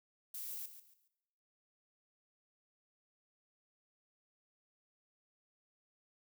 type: noise with echo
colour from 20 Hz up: violet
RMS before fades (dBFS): -44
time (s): 0.34-0.66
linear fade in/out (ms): 5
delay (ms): 140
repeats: 3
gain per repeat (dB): -11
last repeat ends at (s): 1.08
effects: noise-tail reverb RT60 1.0 s tail -21 dB re dry